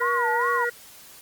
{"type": "harmonic tone", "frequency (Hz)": 478.2, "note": "A#4", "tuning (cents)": 44, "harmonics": [1, 3, 4], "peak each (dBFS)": [-27, -27, -27], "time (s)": [0, 0.7], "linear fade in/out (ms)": 10}
{"type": "tone with vibrato", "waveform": "sine", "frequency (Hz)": 987.8, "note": "B5", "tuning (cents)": 0, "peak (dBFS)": -23, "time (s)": [0.01, 0.65], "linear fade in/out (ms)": 10, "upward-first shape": "sine", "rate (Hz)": 2.5, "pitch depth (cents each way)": 220}
{"effects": ["white hiss -47 dBFS RMS until 1.21 s", "Opus 32 kbps"]}